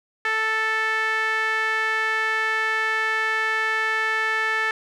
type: tone with band-pass filter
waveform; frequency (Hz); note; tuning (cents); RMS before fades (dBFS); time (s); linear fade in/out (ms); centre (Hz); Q
sawtooth; 440; A4; 0; -23; 0.25-4.71; 2; 1800; 3.6
effects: none